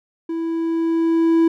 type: tone with level ramp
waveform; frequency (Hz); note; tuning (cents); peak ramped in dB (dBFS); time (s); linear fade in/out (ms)
triangle; 329.6; E4; 0; -20 to -9; 0.29-1.48; 5
effects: none